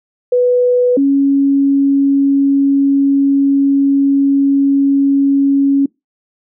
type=tone pair in turn; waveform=sine; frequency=493.9 / 277.2 Hz; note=B4 / C#4; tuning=0 / 0 cents; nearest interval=minor seventh; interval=1000 cents; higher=first; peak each=-8 dBFS; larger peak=neither; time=0.32-0.97 / 0.97-5.86 s; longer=second; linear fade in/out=5 ms; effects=noise-tail reverb RT60 0.2 s tail -24 dB re dry